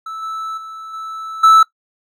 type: tone with level steps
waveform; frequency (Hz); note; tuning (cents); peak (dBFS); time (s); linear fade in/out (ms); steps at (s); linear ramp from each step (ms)
triangle; 1313; E6; -7; -23 / -20 / -27 / -23 / -3; 0.06-1.63; 5; 0.22 / 0.57 / 0.93 / 1.43; 10
effects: noise-tail reverb RT60 0.1 s tail -19 dB re dry